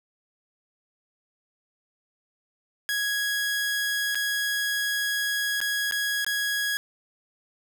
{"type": "tone with dropouts", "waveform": "sawtooth", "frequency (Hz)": 1661.2, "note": "G#6", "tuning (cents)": 0, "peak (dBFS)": -21, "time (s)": [2.89, 6.77], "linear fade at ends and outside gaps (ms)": 0, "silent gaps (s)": [[4.147, 4.154], [5.604, 5.614], [5.911, 5.922], [6.246, 6.265]], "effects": []}